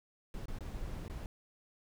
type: noise with dropouts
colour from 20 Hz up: brown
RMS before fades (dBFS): -41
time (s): 0.34-1.26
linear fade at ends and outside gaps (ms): 1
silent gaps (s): 0.457-0.482 / 0.587-0.607 / 1.081-1.098
effects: none